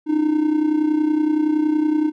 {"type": "tone with amplitude modulation", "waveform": "triangle", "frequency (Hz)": 306.1, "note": "D#4", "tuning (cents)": -28, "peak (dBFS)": -10, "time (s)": [0.06, 2.12], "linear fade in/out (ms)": 50, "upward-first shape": "sine", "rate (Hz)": 30.7, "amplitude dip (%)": 70, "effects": ["tanh soft clip ceiling -6 dBFS"]}